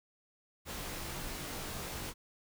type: noise with comb filter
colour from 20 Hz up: pink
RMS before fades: -41 dBFS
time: 0.65-2.14 s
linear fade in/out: 50 ms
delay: 19 ms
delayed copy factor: -0.7
effects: none